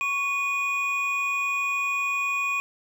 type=tone pair together; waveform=triangle; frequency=1108.7 / 2465 Hz; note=C#6 / D#7; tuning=0 / -17 cents; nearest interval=octave + major second; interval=1383 cents; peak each=-28 / -23 dBFS; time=0.01-2.6 s; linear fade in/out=0 ms; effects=none